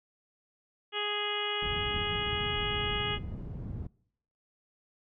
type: harmonic tone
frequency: 415.3 Hz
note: G#4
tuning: in tune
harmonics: 1 / 2 / 3 / 4 / 5 / 6 / 7 / 8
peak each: -37 / -40 / -39 / -41 / -40 / -42 / -35 / -39 dBFS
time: 0.92-3.19 s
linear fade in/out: 50 ms
type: low-pass noise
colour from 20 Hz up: white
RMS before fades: -38 dBFS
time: 1.62-3.87 s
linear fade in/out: 5 ms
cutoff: 130 Hz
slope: 12 dB/octave
effects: noise-tail reverb RT60 0.7 s tail -24 dB re dry